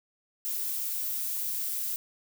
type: noise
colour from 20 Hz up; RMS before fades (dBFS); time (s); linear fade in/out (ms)
violet; -32; 0.45-1.96; 0
effects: none